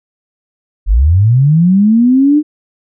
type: linear sweep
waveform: sine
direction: up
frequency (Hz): 41.2 to 307.5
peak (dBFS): -5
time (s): 0.86-2.43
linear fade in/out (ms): 50
effects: none